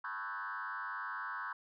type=tone with frequency modulation; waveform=sine; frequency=1301 Hz; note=E6; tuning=23 cents flat; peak=-37 dBFS; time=0.04-1.53 s; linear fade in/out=5 ms; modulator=100 Hz; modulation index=3.4; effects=tanh soft clip ceiling -33 dBFS